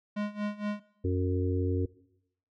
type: tone with tremolo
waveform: square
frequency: 207.7 Hz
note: G#3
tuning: in tune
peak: -29 dBFS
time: 0.16-0.8 s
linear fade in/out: 10 ms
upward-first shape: sine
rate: 4.3 Hz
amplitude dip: 85%
type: harmonic tone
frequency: 91.7 Hz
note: F#2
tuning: 15 cents flat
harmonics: 1 / 3 / 4 / 5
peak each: -28 / -33 / -34 / -35 dBFS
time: 1.04-1.86 s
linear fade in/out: 10 ms
effects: noise-tail reverb RT60 0.8 s tail -20 dB re dry + low-pass 3000 Hz 12 dB/octave